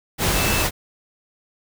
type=tone in noise; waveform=sine; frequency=2637 Hz; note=E7; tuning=in tune; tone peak=-26 dBFS; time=0.34-0.66 s; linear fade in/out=50 ms; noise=pink; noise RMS=-20 dBFS; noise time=0.18-0.71 s; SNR=-9 dB; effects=none